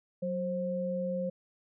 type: tone pair together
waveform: sine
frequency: 185 / 530.3 Hz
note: F#3 / C5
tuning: 0 / +23 cents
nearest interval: octave + tritone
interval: 1823 cents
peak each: -34 / -32 dBFS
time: 0.22-1.3 s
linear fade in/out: 10 ms
effects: none